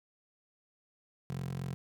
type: tone with high-pass filter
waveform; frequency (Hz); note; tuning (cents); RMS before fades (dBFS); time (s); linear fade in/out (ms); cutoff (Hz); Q
15% pulse; 44.37; F1; +28; -38; 1.3-1.74; 0; 140; 3.2
effects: none